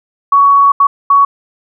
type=tone bursts at uneven times; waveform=sine; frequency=1121 Hz; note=C#6; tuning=19 cents sharp; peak=-4 dBFS; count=3; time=0.32-0.72 / 0.8-0.87 / 1.1-1.25 s; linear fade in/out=5 ms; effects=none